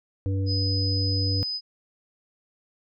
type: harmonic tone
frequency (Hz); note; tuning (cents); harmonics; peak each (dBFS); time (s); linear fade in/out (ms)
96.8; G2; -21; 1 / 3 / 5; -23 / -33 / -37; 0.26-1.43; 0
type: tone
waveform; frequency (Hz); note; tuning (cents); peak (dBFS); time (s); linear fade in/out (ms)
sine; 5010; D#8; +11; -27; 0.46-1.61; 50
effects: none